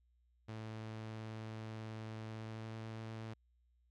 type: tone with pitch glide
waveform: sawtooth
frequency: 110.2 to 111.48 Hz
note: A2 to A2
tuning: +3 to +23 cents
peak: -40 dBFS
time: 0.48-3.34 s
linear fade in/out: 10 ms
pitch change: +20 cents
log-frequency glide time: 2.23-2.8 s
effects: added 60 Hz sine -70 dBFS peak until 3.9 s + low-pass 5000 Hz 12 dB/octave